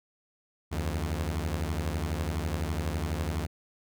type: beating tone pair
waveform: sawtooth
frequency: 75 / 87 Hz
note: D2 / F2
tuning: +37 / -6 cents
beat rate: 12 Hz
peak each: -27 / -29 dBFS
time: 0.71-3.47 s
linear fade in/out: 20 ms
effects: none